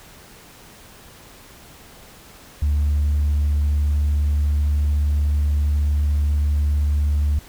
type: tone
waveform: sine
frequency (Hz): 73.42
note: D2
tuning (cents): 0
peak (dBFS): -14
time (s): 2.62-7.39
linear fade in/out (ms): 5
effects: tanh soft clip ceiling -14 dBFS + pink hiss -45 dBFS RMS until 7.48 s